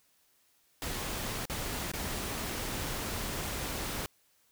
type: noise with dropouts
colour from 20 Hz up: pink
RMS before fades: -36 dBFS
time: 0.82-4.06 s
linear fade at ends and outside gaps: 0 ms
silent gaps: 1.454-1.498 / 1.916-1.936 s
effects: white hiss -69 dBFS RMS until 4.51 s